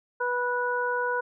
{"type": "harmonic tone", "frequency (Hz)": 490.7, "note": "B4", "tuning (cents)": -11, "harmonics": [1, 2, 3], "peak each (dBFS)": [-29, -29, -29], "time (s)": [0.2, 1.21], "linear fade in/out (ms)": 10, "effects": []}